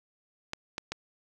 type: clicks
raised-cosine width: 0.2 ms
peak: -16 dBFS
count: 3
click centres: 0.534 / 0.781 / 0.92 s
effects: none